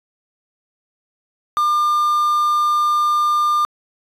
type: tone with quantisation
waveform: triangle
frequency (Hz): 1200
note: D6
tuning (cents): +37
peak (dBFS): -12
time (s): 1.57-3.65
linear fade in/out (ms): 0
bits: 6
effects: resampled to 32000 Hz